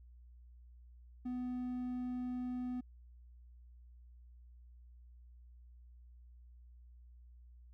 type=tone; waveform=triangle; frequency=249.4 Hz; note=B3; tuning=17 cents sharp; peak=-35 dBFS; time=1.25-2.81 s; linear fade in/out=10 ms; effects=added 60 Hz sine -55 dBFS peak until 7.73 s